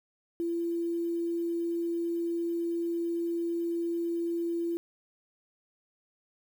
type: tone with quantisation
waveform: sine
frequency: 339.3 Hz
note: F4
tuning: 50 cents flat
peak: -28 dBFS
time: 0.4-4.77 s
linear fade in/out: 0 ms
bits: 9
effects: none